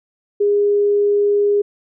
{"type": "tone", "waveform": "sine", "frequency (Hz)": 409.2, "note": "G#4", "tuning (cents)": -26, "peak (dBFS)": -12, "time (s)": [0.4, 1.62], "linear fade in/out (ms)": 10, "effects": []}